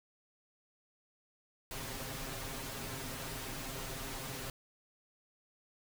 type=noise with comb filter; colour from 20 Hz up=pink; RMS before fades=-42 dBFS; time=1.71-4.5 s; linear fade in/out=2 ms; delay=7.5 ms; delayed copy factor=+0.9; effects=none